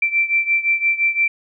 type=beating tone pair; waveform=sine; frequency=2342 / 2347.8 Hz; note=D7 / D7; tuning=-5 / -1 cents; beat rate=5.8 Hz; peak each=-17 / -20 dBFS; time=0.02-1.28 s; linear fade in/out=5 ms; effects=none